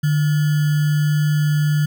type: tone with sample-and-hold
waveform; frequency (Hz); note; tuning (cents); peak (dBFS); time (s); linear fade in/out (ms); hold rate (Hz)
sine; 149.8; D3; +35; -14; 0.03-1.86; 10; 1575
effects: none